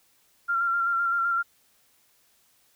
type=tone with vibrato; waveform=sine; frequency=1377 Hz; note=F6; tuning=25 cents flat; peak=-22 dBFS; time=0.48-1.43 s; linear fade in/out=20 ms; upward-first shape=square; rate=7.8 Hz; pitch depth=23 cents each way; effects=white hiss -64 dBFS RMS until 2.75 s